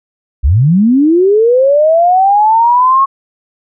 sine linear sweep, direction up, 55 to 1100 Hz, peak -5 dBFS, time 0.43-3.06 s, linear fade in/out 20 ms, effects none

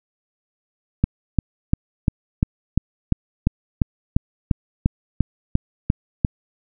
click train, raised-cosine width 5 ms, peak -3 dBFS, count 16, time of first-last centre 1.04-6.248 s, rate 2.88 Hz, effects none

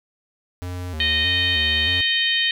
square tone with vibrato, 83.7 Hz, E2, 27 cents sharp, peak -28 dBFS, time 0.62-2.01 s, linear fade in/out 0 ms, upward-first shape square, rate 1.6 Hz, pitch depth 120 cents each way
harmonic tone, 618 Hz, D#5, 12 cents flat, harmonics 3 / 4 / 5 / 6 / 7, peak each -23 / -27 / -21 / -25 / -31 dBFS, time 1-2.51 s, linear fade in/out 2 ms
effects none

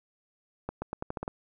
accelerating click train, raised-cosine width 1 ms, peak -19 dBFS, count 8, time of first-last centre 0.69-1.279 s, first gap 130 ms, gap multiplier 0.85, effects none

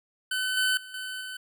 25% pulse tone with level steps, 1515 Hz, F#6, 40 cents sharp, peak -23 / -19 / -38 / -30 / -32 dBFS, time 0.31-1.37 s, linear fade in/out 5 ms, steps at 0.57 / 0.77 / 0.94 / 1.21 s, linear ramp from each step 2 ms, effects none

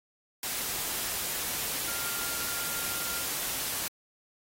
sine tone in noise, 1396.9 Hz, F6, in tune, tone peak -42 dBFS, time 1.87-3.25 s, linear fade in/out 2 ms, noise white, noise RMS -33 dBFS, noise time 0.43-3.88 s, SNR -12 dB, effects AAC 48 kbps

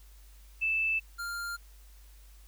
sine / square tone pair in turn, 2637 / 1396.9 Hz, E7 / F6, 0 / 0 cents, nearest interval major seventh, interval 1100 cents, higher first, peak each -26 / -35 dBFS, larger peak first, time 0.61-1 / 1.18-1.57 s, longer neither, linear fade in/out 20 ms, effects added 50 Hz sine -51 dBFS peak until 2.47 s + white hiss -62 dBFS RMS until 2.47 s

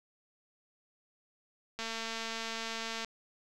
click train, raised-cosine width 0.2 ms, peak -21 dBFS, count 285, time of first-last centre 1.79-3.047 s, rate 226 Hz, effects none

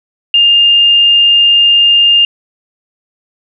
sine tone, 2812 Hz, F7, 11 cents sharp, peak -4 dBFS, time 0.34-2.25 s, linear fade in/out 2 ms, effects none

